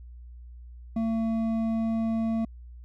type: tone with hard clipping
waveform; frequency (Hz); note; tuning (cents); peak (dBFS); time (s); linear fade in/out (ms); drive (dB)
sine; 225.1; A3; +40; -26; 0.96-2.45; 5; 7
effects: added 60 Hz sine -42 dBFS peak until 2.84 s